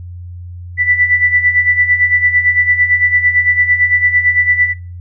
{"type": "tone with tremolo", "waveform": "sine", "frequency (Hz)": 1975.5, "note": "B6", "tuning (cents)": 0, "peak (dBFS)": -6, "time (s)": [0.77, 4.74], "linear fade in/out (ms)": 50, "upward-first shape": "sine", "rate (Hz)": 8.9, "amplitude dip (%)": 75, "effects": ["noise-tail reverb RT60 0.4 s tail -23 dB re dry", "added 88 Hz sine -26 dBFS peak until 5 s"]}